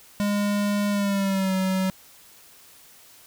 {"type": "tone with pitch glide", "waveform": "square", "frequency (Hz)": [204.6, 188.71], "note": ["G#3", "F#3"], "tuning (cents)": [-26, 34], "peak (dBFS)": -22, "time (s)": [0.2, 1.9], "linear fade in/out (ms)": 0, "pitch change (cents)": -140, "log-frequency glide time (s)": [0.9, 1.54], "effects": ["white hiss -51 dBFS RMS until 3.26 s"]}